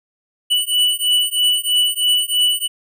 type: beating tone pair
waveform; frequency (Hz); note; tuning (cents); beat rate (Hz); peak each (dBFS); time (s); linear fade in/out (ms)
square; 2960 / 2963.1; F#7 / F#7; 0 / +2; 3.1; -18 / -18; 0.5-2.68; 20
effects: none